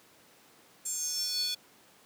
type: tone with high-pass filter sweep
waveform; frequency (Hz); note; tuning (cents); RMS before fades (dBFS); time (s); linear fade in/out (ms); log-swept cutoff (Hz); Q
square; 490.8; B4; -11; -33; 0.85-1.55; 10; 7800 to 3800; 7.6
effects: pink hiss -59 dBFS RMS until 2.05 s + high-pass 200 Hz 12 dB/octave